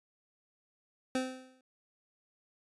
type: tone with exponential decay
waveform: 25% pulse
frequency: 258.4 Hz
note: C4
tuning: 21 cents flat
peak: -24 dBFS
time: 1.15-1.61 s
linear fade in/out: 2 ms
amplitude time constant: 100 ms
effects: resampled to 24000 Hz